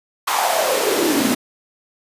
pink noise with high-pass filter sweep, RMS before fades -18 dBFS, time 0.27-1.35 s, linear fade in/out 10 ms, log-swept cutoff 1000 to 220 Hz, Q 5.3, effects resampled to 32000 Hz

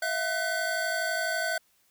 square tone cluster, 651 / 703 / 1509 Hz, E5 / F5 / F#6, -22 / +11 / +34 cents, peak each -33 / -36 / -30 dBFS, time 0.02-1.58 s, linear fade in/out 5 ms, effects white hiss -67 dBFS RMS until 1.9 s

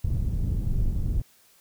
pink low-pass noise, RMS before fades -25 dBFS, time 0.04-1.22 s, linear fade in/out 5 ms, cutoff 110 Hz, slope 12 dB/octave, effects white hiss -59 dBFS RMS until 1.6 s

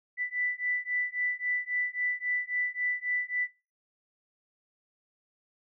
sine beating tone pair, 1980 / 1983.7 Hz, B6 / B6, +4 / +7 cents, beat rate 3.7 Hz, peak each -32 / -31 dBFS, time 0.17-3.48 s, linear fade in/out 50 ms, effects noise-tail reverb RT60 0.3 s tail -20 dB re dry

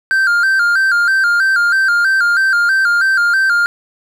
triangle tone with vibrato, 1480 Hz, F#6, in tune, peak -8 dBFS, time 0.11-3.66 s, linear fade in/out 0 ms, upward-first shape square, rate 3.1 Hz, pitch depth 89 cents each way, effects none

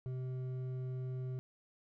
sine tone with hard clipping, 128.4 Hz, C3, 32 cents flat, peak -39 dBFS, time 0.06-1.39 s, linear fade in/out 0 ms, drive 7 dB, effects none

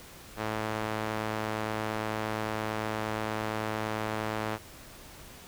sawtooth tone with band-pass filter, 108.7 Hz, A2, 21 cents flat, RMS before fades -33 dBFS, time 0.36-4.59 s, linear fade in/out 50 ms, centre 1100 Hz, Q 0.59, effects pink hiss -49 dBFS RMS until 5.47 s

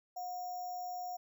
sine tone with sample-and-hold, 724 Hz, F#5, 38 cents flat, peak -38 dBFS, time 0.16-1.17 s, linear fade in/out 10 ms, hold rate 6300 Hz, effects none

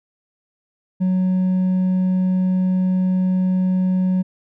sine tone with hard clipping, 185 Hz, F#3, in tune, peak -16 dBFS, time 1-4.23 s, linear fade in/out 20 ms, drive 2 dB, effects none

